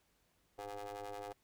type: ring-modulated tone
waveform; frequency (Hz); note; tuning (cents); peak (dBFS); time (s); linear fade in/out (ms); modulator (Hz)
25% pulse; 103.1; G#2; -12; -37; 0.58-1.33; 10; 613
effects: pink hiss -75 dBFS RMS until 1.43 s